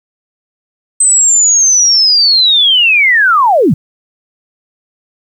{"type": "linear sweep", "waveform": "sine", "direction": "down", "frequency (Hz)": [8240, 113.5], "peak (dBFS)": -5, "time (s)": [1, 3.74], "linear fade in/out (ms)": 5, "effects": ["7-bit"]}